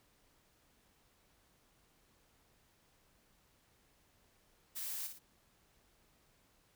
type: noise with echo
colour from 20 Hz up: blue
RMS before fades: -42 dBFS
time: 4.75-5.08 s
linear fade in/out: 20 ms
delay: 57 ms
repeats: 2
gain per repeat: -7 dB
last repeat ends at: 5.194 s
effects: pink hiss -71 dBFS RMS until 6.75 s